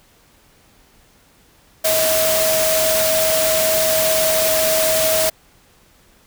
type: tone in noise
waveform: sine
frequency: 637 Hz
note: D#5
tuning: 41 cents sharp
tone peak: -17 dBFS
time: 1.84-5.3 s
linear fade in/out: 10 ms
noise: white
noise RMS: -19 dBFS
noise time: 1.84-5.3 s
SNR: -1 dB
effects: pink hiss -53 dBFS RMS until 6.26 s